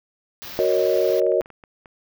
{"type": "band-stop noise", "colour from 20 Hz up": "white", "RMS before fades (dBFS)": -36, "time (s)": [0.42, 1.2], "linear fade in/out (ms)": 0, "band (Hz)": [6000, 14000], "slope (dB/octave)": 48}
{"type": "chord", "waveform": "sine", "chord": "D# minor seventh", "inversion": "first", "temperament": "equal", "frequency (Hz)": [370, 466.2, 554.4, 622.3], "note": ["F#4", "A#4", "C#5", "D#5"], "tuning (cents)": [0, 0, 0, 0], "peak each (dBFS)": -22, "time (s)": [0.59, 1.41], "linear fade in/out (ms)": 0}
{"type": "clicks", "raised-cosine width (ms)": 0.5, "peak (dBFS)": -29, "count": 10, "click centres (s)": [0.966, 1.064, 1.218, 1.266, 1.319, 1.417, 1.459, 1.503, 1.638, 1.858]}
{"effects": []}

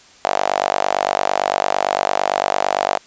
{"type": "tone with high-pass filter", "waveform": "sawtooth", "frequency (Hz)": 48.86, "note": "G1", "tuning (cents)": -5, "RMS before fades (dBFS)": -19, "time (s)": [0.24, 2.98], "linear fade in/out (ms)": 10, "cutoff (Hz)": 700, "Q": 4.4, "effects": ["white hiss -47 dBFS RMS until 3.06 s", "resampled to 16000 Hz"]}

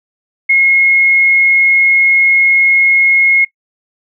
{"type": "tone", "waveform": "sine", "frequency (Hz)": 2161, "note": "C#7", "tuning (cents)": -45, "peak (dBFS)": -6, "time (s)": [0.49, 3.45], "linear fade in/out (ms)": 10, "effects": ["noise-tail reverb RT60 0.1 s tail -19 dB re dry"]}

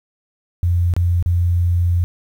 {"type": "tone with dropouts", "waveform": "sine", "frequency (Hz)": 87.31, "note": "F2", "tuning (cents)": 0, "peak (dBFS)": -13, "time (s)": [0.63, 2.04], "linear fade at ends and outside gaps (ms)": 0, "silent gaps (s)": [[0.938, 0.965], [1.226, 1.26]], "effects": ["8-bit"]}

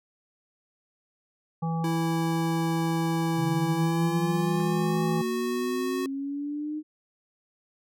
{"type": "harmonic tone", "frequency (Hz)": 164.4, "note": "E3", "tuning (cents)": -4, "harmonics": [1, 3, 5, 7], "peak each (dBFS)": [-26, -40, -34, -41], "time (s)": [1.62, 5.22], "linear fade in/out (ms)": 10}
{"type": "tone with pitch glide", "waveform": "square", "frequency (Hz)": [329.6, 367.8], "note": ["E4", "F#4"], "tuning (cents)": [0, -10], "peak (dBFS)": -29, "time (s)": [1.84, 6.06], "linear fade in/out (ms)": 2, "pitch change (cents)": 190, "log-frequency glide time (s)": [3.73, 5.03]}
{"type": "linear sweep", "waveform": "sine", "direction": "up", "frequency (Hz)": [135.8, 308], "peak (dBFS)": -29, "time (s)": [3.36, 6.83], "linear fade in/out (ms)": 50}
{"type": "click", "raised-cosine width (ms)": 0.5, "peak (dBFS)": -30, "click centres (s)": 4.603}
{"effects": []}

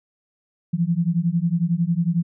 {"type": "beating tone pair", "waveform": "sine", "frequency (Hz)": [164.81, 175.81], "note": ["E3", "F3"], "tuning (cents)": [0, 12], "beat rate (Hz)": 11, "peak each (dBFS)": -21, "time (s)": [0.73, 2.23], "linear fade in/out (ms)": 10, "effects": []}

